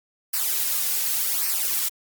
blue noise with flanger, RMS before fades -24 dBFS, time 0.33-1.89 s, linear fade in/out 10 ms, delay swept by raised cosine 0.28 to 3.18 ms, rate 0.88 Hz, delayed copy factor -0.7, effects Opus 48 kbps

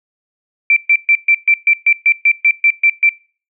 sine tone bursts, 2344 Hz, D7, 4 cents flat, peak -7 dBFS, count 13, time 0.7-3.092 s, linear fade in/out 2 ms, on 64 ms, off 130 ms, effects noise-tail reverb RT60 0.4 s tail -23 dB re dry

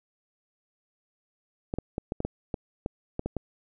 clicks, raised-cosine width 2 ms, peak -16 dBFS, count 11, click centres 1.739 / 1.786 / 1.981 / 2.121 / 2.204 / 2.25 / 2.542 / 2.861 / 3.194 / 3.26 / 3.367 s, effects none

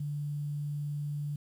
sine tone with quantisation, 146.4 Hz, D3, 5 cents flat, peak -32 dBFS, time 0-1.36 s, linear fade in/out 5 ms, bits 10, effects none

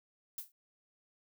violet noise with exponential decay, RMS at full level -37 dBFS, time 0.38-0.52 s, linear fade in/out 2 ms, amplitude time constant 30 ms, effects none

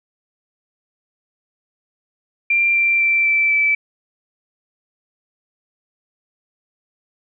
sine tone with pitch steps, 2374 / 2359 / 2344 / 2329 / 2314 Hz, D7 / D7 / D7 / D7 / D7, +18 / +7 / -4 / -15 / -26 cents, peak -13 dBFS, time 2.5-3.75 s, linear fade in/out 5 ms, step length 250 ms, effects none

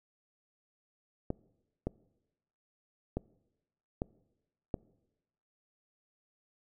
clicks, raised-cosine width 2 ms, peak -19 dBFS, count 5, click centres 1.304 / 1.87 / 3.17 / 4.019 / 4.742 s, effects noise-tail reverb RT60 1.0 s tail -23 dB re dry

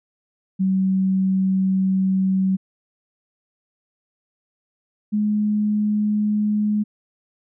sine tone pair in turn, 190 / 210.1 Hz, F#3 / G#3, +46 / +20 cents, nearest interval major second, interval 174 cents, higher second, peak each -16 / -17 dBFS, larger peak first, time 0.59-2.57 / 5.12-6.84 s, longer first, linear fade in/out 20 ms, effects none

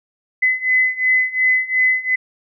sine beating tone pair, 2022 / 2024.8 Hz, B6 / B6, +40 / +43 cents, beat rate 2.8 Hz, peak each -18 / -16 dBFS, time 0.42-2.16 s, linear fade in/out 10 ms, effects none

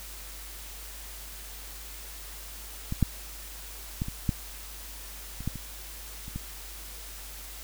clicks, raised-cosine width 5 ms, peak -18 / -9 / -16 / -23 / -12 / -27 / -16 / -25 / -29 / -21 dBFS, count 10, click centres 2.924 / 3.027 / 4.019 / 4.084 / 4.292 / 5.406 / 5.476 / 5.557 / 6.281 / 6.36 s, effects added 50 Hz sine -44 dBFS peak until 7.63 s + white hiss -44 dBFS RMS until 7.63 s

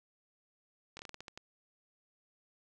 slowing click train, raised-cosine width 0.2 ms, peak -28 dBFS, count 9, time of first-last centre 0.97-1.375 s, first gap 22 ms, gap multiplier 1.23, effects none

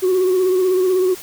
sine tone with vibrato, 370 Hz, F#4, in tune, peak -11 dBFS, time 0.02-1.15 s, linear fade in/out 20 ms, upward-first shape sine, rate 16 Hz, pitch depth 40 cents each way, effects tanh soft clip ceiling -11 dBFS + white hiss -36 dBFS RMS until 1.22 s

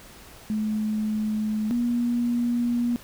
sine tone pair in turn, 214.7 / 239.5 Hz, A3 / A#3, -42 / +47 cents, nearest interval major second, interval 189 cents, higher second, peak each -23 / -21 dBFS, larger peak second, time 0.5-1.71 / 1.71-2.96 s, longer second, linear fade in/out 0 ms, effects pink hiss -47 dBFS RMS until 3.03 s

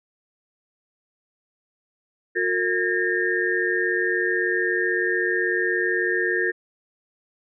sine tone cluster, 361.7 / 457.9 / 1626 / 1819 Hz, F#4 / A#4 / G#6 / A#6, -39 / -31 / -37 / -43 cents, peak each -25 / -28 / -26 / -24 dBFS, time 2.35-6.52 s, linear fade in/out 20 ms, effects none

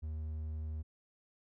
triangle tone, 77.78 Hz, D#2, in tune, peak -35 dBFS, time 0.02-0.83 s, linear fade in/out 20 ms, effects none

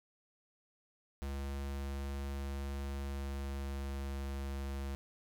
square tone with pitch glide, 69.3 to 68.74 Hz, C#2 to C#2, 0 to -14 cents, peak -38 dBFS, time 1.22-4.95 s, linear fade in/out 0 ms, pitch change -14 cents, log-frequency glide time 2.73-4.24 s, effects none

